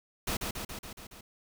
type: noise with echo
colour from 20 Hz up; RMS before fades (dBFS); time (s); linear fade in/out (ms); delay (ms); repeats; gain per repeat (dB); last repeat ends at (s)
pink; -32; 0.27-0.37; 5; 140; 6; -3; 1.21
effects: none

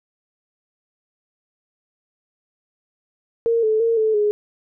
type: tone with pitch steps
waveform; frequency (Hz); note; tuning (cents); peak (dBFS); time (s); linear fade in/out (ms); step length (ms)
sine; 461.9 / 435.5 / 458.9 / 437.2 / 417.4; A#4 / A4 / A#4 / A4 / G#4; -16 / -18 / -27 / -11 / +9; -15; 3.46-4.31; 0; 170
effects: none

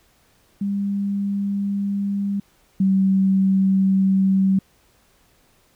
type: tone pair in turn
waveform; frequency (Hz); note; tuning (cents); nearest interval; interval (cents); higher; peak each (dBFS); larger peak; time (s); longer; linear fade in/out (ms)
sine; 200 / 192.09; G3 / G3; +35 / -35; minor second; 70; first; -20 / -14; second; 0.61-2.4 / 2.8-4.59; neither; 5
effects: pink hiss -59 dBFS RMS until 5.75 s

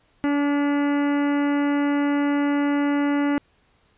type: harmonic tone with a mistuned harmonic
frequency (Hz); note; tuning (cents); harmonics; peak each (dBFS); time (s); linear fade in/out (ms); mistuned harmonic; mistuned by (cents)
286.8; D4; -41; 1 / 2 / 3 / 4 / 5 / 6 / 7 / 8 / 9 / 10; -19 / -31 / -32 / -36 / -35 / -39 / -36 / -45 / -47 / -45; 0.24-3.38; 0; 4; +23
effects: pink hiss -62 dBFS RMS until 3.97 s + resampled to 8000 Hz

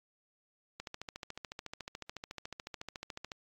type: click train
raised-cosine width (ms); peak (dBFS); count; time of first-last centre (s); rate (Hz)
0.2; -24; 36; 0.8-3.318; 13.9
effects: AAC 48 kbps

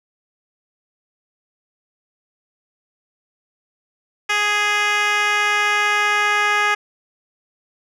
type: tone with band-pass filter sweep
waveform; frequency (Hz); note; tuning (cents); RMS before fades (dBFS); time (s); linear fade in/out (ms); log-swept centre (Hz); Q
10% pulse; 415.3; G#4; 0; -18; 4.29-6.75; 10; 2600 to 1700; 0.91
effects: none

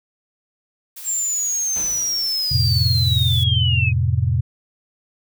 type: noise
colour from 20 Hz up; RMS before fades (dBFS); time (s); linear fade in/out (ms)
blue; -35; 0.96-3.44; 10
type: linear sweep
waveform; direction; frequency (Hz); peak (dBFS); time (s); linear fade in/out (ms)
sine; down; 7459 to 2489; -19; 1.04-3.93; 50
type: noise with exponential decay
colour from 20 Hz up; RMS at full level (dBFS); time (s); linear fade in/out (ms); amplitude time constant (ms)
pink; -34; 1.76-2.91; 0; 250
type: chord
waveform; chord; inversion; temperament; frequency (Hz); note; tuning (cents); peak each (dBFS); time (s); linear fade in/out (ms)
sine; F major; none; equal with one note detuned; 87.31 / 110 / 129.68; F2 / A2 / C3; 0 / 0 / -15; -20; 2.51-4.41; 10
effects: none

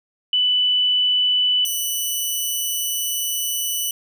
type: tone pair in turn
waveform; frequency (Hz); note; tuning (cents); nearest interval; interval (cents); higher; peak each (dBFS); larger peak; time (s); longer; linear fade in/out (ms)
sine / 10% pulse; 2985 / 2973; F#7 / F#7; +15 / +8; unison; 7; first; -15 / -13; second; 0.33-1.65 / 1.65-3.91; second; 2
effects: none

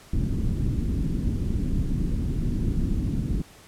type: low-pass noise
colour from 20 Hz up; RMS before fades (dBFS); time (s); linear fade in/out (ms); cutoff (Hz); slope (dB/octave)
pink; -25; 0.13-3.42; 5; 280; 24
effects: pink hiss -50 dBFS RMS until 3.67 s + low-pass 12000 Hz 12 dB/octave

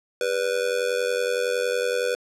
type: tone with amplitude modulation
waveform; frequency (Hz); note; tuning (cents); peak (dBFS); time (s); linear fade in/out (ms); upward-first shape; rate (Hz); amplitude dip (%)
square; 491; B4; -10; -19; 0.21-2.15; 2; sine; 90.8; 85
effects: low-pass 10000 Hz 12 dB/octave

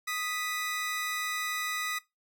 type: tone pair together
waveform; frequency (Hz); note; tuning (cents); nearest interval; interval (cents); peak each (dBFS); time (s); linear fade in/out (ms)
sawtooth; 1244.5 / 1975.5; D#6 / B6; 0 / 0; minor sixth; 800; -31 / -30; 0.07-1.99; 10
effects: noise-tail reverb RT60 0.2 s tail -20 dB re dry

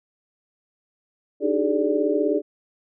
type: tone cluster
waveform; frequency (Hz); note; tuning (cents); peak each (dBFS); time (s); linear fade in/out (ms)
sine; 297.1 / 316.8 / 388.6 / 424.3 / 584; D4 / D#4 / G4 / G#4 / D5; +20 / +31 / -15 / +37 / -10; -25 / -27 / -26 / -23 / -26; 1.4-2.42; 50
effects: none

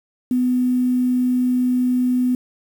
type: tone with quantisation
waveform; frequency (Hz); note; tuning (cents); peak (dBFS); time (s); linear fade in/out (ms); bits
sine; 250.3; B3; +23; -15; 0.31-2.35; 2; 7
effects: none

